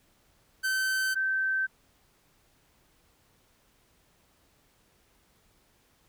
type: tone pair in turn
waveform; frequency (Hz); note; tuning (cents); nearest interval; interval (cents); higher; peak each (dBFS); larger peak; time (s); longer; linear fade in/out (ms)
45% pulse / sine; 1540 / 1548.7; G6 / G6; -31 / -21; unison; 10; second; -26 / -25; second; 0.63-1.15 / 1.15-1.67; neither; 20
effects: pink hiss -66 dBFS RMS until 6.08 s